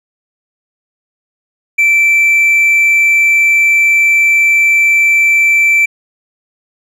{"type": "tone with hard clipping", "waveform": "sine", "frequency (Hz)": 2333, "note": "D7", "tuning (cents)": -12, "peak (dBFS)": -7, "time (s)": [1.78, 5.86], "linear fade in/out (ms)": 10, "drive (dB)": 2, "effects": []}